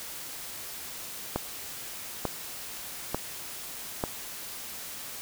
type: click train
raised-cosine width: 1 ms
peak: -13 dBFS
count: 4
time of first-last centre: 1.36-4.039 s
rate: 1.12 Hz
effects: white hiss -40 dBFS RMS until 5.21 s